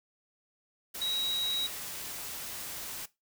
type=tone in noise; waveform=sine; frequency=3838 Hz; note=A#7; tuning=50 cents sharp; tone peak=-29 dBFS; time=1.01-1.67 s; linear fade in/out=10 ms; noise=white; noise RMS=-40 dBFS; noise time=0.94-3.06 s; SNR=+8 dB; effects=noise-tail reverb RT60 0.2 s tail -18 dB re dry